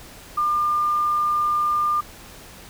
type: tone with quantisation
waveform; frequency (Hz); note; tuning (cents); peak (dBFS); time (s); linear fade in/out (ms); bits
sine; 1200; D6; +37; -18; 0.37-2.01; 10; 8
effects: pink hiss -43 dBFS RMS until 2.69 s